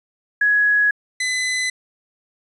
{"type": "tone pair in turn", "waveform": ["sine", "sawtooth"], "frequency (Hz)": [1675, 2014], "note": ["G#6", "B6"], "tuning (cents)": [14, 33], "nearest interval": "minor third", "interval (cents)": 319, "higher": "second", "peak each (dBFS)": [-13, -16], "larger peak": "first", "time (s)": [[0.41, 0.91], [1.2, 1.7]], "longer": "neither", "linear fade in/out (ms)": 5, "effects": ["resampled to 24000 Hz", "9-bit"]}